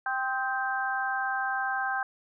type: harmonic tone with a mistuned harmonic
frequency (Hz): 261.6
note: C4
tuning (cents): 0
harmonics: 3 / 4 / 5 / 6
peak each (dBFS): -31 / -36 / -37 / -30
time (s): 0.06-2.03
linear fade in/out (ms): 2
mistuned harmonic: 5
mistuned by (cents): -42
effects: none